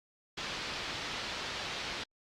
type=low-pass noise; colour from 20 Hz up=white; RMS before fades=-39 dBFS; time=0.37-2.04 s; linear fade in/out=10 ms; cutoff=4600 Hz; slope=24 dB/octave; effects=Opus 48 kbps